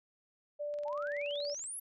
sine tone with pitch glide, 587.3 to 577.9 Hz, D5 to D5, 0 to -28 cents, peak -35 dBFS, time 0.59-1.55 s, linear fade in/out 20 ms, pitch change -28 cents, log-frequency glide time 0.92-1.22 s
click train, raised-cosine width 0.2 ms, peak -39 dBFS, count 20, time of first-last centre 0.74-1.64 s, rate 21.1 Hz
sine exponential sweep, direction up, 830.6 to 11710 Hz, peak -39 dBFS, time 0.85-1.8 s, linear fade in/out 10 ms
effects none

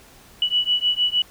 sine beating tone pair, 2946 / 2952.5 Hz, F#7 / F#7, -8 / -4 cents, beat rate 6.5 Hz, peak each -21 dBFS, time 0.42-1.22 s, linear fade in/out 2 ms, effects pink hiss -49 dBFS RMS until 1.3 s

